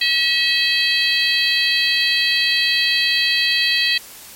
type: harmonic tone with a mistuned harmonic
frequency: 645 Hz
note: E5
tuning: 38 cents flat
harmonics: 3 / 4 / 5 / 6 / 7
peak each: -21 / -21 / -21 / -21 / -21 dBFS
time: 0.01-3.98 s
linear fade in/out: 5 ms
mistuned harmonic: 6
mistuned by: +64 cents
effects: white hiss -39 dBFS RMS until 4.35 s + MP3 64 kbps